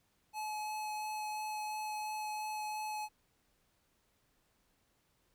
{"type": "tone with vibrato", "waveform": "square", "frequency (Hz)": 854, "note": "G#5", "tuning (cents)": 48, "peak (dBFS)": -38, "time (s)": [0.33, 3.09], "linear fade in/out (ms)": 50, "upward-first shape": "sine", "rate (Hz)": 2.9, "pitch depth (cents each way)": 8, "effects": ["pink hiss -75 dBFS RMS until 5.34 s"]}